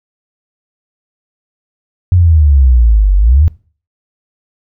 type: exponential two-way sweep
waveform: sine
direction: down then up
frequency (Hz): 92.5 to 46.51 to 85.3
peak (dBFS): -4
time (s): 2.12-3.48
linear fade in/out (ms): 0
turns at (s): 3.16
effects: noise-tail reverb RT60 0.4 s tail -21 dB re dry